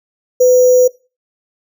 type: tone with sample-and-hold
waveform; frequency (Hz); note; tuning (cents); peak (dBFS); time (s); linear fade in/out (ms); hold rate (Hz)
sine; 502; B4; +28; -5; 0.4-0.88; 10; 6300
effects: noise-tail reverb RT60 0.3 s tail -21 dB re dry